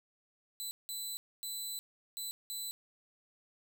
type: tone bursts at uneven times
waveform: 15% pulse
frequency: 4000 Hz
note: B7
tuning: 21 cents sharp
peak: -31 dBFS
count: 5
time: 0.6-0.71 / 0.89-1.17 / 1.43-1.79 / 2.17-2.31 / 2.5-2.71 s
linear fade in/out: 0 ms
effects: 11-bit